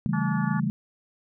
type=chord; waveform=sine; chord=A dominant seventh; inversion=first; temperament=equal; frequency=138.59 / 164.81 / 196 / 220 Hz; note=C#3 / E3 / G3 / A3; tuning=0 / 0 / 0 / 0 cents; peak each=-29 / -28 / -28 / -29 dBFS; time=0.06-0.7 s; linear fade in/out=0 ms
type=harmonic tone; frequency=287.8 Hz; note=D4; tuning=35 cents flat; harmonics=3 / 4 / 5 / 6; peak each=-35 / -36 / -37 / -38 dBFS; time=0.13-0.6 s; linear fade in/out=5 ms
effects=none